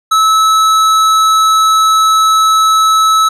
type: tone with hard clipping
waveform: triangle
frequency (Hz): 1300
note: E6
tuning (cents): -24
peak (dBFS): -8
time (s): 0.11-3.29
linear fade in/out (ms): 10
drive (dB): 17
effects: none